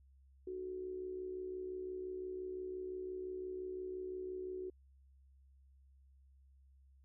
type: tone with amplitude modulation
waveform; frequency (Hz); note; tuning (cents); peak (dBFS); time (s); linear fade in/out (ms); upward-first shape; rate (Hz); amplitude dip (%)
sine; 370; F#4; 0; -38; 0.47-4.7; 5; sine; 65.8; 55
effects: added 67 Hz sine -62 dBFS peak until 7.04 s